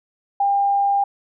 sine tone, 800 Hz, G5, 35 cents sharp, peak -15 dBFS, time 0.4-1.04 s, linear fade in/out 5 ms, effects none

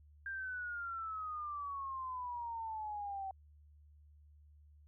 sine exponential sweep, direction down, 1600 to 764 Hz, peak -39 dBFS, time 0.26-3.31 s, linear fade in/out 2 ms, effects added 74 Hz sine -59 dBFS peak until 4.87 s

